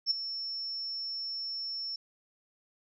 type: tone with ADSR envelope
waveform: sine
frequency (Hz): 5400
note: E8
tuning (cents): +41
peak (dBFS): -22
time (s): 0.06-1.96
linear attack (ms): 48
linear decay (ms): 11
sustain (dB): -12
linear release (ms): 5
effects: none

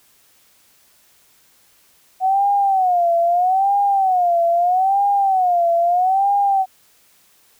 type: tone with vibrato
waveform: sine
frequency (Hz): 740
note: F#5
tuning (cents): 0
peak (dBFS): -13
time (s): 2.2-6.66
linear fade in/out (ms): 50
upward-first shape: sine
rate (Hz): 0.78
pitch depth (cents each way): 150
effects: white hiss -55 dBFS RMS until 7.59 s

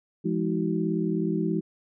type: tone cluster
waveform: sine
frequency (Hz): 170.7 / 209.2 / 320.1 / 377.3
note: F3 / G#3 / D#4 / F#4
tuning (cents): -39 / +13 / +49 / +34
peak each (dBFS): -28 / -29 / -29 / -31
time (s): 0.24-1.61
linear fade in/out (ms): 20
effects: none

